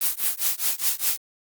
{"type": "noise with tremolo", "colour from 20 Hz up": "blue", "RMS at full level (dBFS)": -20, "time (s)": [0.01, 1.17], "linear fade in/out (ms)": 5, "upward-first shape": "triangle", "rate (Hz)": 4.9, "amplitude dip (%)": 100, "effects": ["Opus 32 kbps"]}